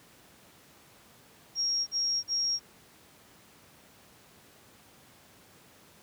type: tone bursts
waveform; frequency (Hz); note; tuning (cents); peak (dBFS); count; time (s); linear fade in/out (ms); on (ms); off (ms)
sine; 5588; F8; 0; -26; 3; 1.55-2.596; 50; 320; 43
effects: pink hiss -57 dBFS RMS until 6.02 s + high-pass 100 Hz 12 dB/octave